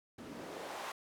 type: noise with band-pass filter sweep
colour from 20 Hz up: white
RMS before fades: -45 dBFS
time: 0.18-0.92 s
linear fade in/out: 5 ms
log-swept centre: 200 to 990 Hz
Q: 1.3
effects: none